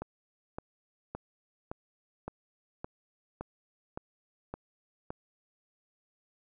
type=click train; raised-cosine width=1 ms; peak=-23 dBFS; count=10; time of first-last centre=0.02-5.105 s; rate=1.77 Hz; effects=none